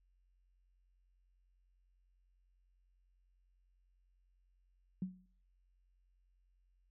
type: tone with exponential decay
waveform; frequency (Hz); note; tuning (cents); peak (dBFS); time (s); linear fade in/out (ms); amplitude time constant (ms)
sine; 185; F#3; 0; -33; 5.02-5.26; 2; 51
effects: noise-tail reverb RT60 0.5 s tail -20 dB re dry + added 45 Hz sine -70 dBFS peak until 6.9 s